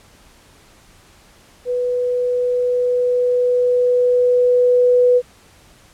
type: tone with level ramp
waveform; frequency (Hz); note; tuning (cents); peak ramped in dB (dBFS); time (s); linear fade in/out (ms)
sine; 493.9; B4; 0; -17 to -9; 1.65-5.22; 50
effects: pink hiss -49 dBFS RMS until 5.93 s + low-pass 11000 Hz 12 dB/octave